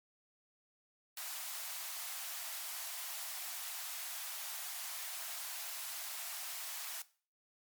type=high-pass noise; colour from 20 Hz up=white; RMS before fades=-43 dBFS; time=1.17-7.02 s; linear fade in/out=2 ms; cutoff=620 Hz; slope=96 dB/octave; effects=noise-tail reverb RT60 0.4 s tail -18 dB re dry + MP3 96 kbps